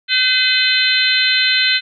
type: harmonic tone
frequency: 510 Hz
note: C5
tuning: 44 cents flat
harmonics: 3 / 4 / 5 / 6 / 7 / 8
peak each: -19 / -20 / -20 / -20 / -20 / -17 dBFS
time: 0.08-1.81 s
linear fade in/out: 50 ms
effects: none